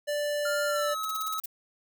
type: tone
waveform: square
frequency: 587.3 Hz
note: D5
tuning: in tune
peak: -28 dBFS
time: 0.07-0.95 s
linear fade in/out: 20 ms
type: tone with pitch glide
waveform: square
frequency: 1400 to 1283.8 Hz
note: F6 to E6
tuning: +4 to -46 cents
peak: -31 dBFS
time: 0.45-1.4 s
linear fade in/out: 5 ms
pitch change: -150 cents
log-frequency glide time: 0.66-0.95 s
type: noise bursts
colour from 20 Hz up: violet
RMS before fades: -35 dBFS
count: 8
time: 1.03-1.459 s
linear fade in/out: 5 ms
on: 23 ms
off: 35 ms
effects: none